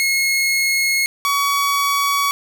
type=tone pair in turn; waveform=sawtooth; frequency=2167 / 1129.5 Hz; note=C#7 / C#6; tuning=-40 / +32 cents; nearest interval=major seventh; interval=1128 cents; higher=first; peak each=-12 dBFS; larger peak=neither; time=0-1.06 / 1.25-2.31 s; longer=neither; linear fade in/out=0 ms; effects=none